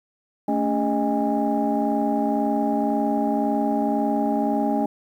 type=tone cluster; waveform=sine; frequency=220.9 / 282.8 / 405.8 / 620 / 816 Hz; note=A3 / C#4 / G#4 / D#5 / G#5; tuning=+7 / +35 / -40 / -6 / -31 cents; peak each=-24 / -23 / -31 / -27 / -25 dBFS; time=0.48-4.86 s; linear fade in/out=5 ms; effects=tanh soft clip ceiling -11 dBFS + 9-bit